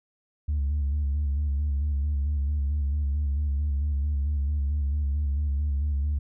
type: tone with vibrato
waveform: sine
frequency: 71.9 Hz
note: D2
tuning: 36 cents flat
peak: -21 dBFS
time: 0.48-6.19 s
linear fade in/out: 10 ms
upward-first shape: square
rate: 4.5 Hz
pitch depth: 53 cents each way
effects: tanh soft clip ceiling -21 dBFS